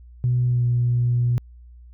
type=tone with pitch glide; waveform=sine; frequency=123.47 to 121.21 Hz; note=B2 to B2; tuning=0 to -32 cents; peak=-16 dBFS; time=0.24-1.38 s; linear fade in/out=0 ms; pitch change=-32 cents; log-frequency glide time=0.48-0.63 s; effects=tanh soft clip ceiling -12 dBFS + added 60 Hz sine -42 dBFS peak until 1.93 s